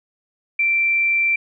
sine tone, 2349 Hz, D7, in tune, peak -15 dBFS, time 0.59-1.36 s, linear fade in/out 5 ms, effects none

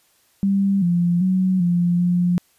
sine tone with pitch steps, 196.8 / 173.8 / 186.4 / 174.5 / 176.7 Hz, G3 / F3 / F#3 / F3 / F3, +7 / -8 / +13 / -1 / +21 cents, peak -15 dBFS, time 0.43-2.38 s, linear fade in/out 0 ms, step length 390 ms, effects white hiss -60 dBFS RMS until 2.58 s + resampled to 32000 Hz

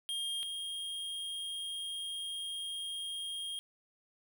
square tone pair in turn, 3222 / 3235 Hz, G7 / G#7, +47 / -46 cents, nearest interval unison, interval 7 cents, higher second, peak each -35 / -38 dBFS, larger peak first, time 0.09-0.43 / 0.43-3.59 s, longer second, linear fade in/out 0 ms, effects none

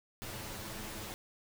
pink noise with comb filter, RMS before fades -43 dBFS, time 0.22-1.14 s, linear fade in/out 0 ms, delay 9.2 ms, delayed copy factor +0.7, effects none

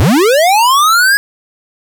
square linear sweep, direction up, 73.42 to 1677 Hz, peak -7 dBFS, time 0-1.17 s, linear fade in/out 0 ms, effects none

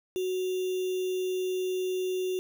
sine tone with sample-and-hold, 370 Hz, F#4, in tune, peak -27 dBFS, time 0.16-2.39 s, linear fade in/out 0 ms, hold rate 3150 Hz, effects none

